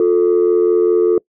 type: tone pair together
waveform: sine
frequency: 355 / 440 Hz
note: F4 / A4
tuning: +28 / 0 cents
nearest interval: major third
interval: 372 cents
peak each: -11 dBFS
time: 0-1.18 s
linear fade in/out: 2 ms
effects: noise-tail reverb RT60 0.1 s tail -25 dB re dry + tanh soft clip ceiling -6 dBFS